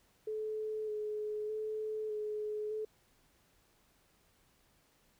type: tone with vibrato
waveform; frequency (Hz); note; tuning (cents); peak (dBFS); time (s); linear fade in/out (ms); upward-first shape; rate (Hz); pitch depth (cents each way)
sine; 428.1; A4; -47; -35; 0.27-2.85; 5; square; 0.82; 16
effects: pink hiss -70 dBFS RMS until 5.19 s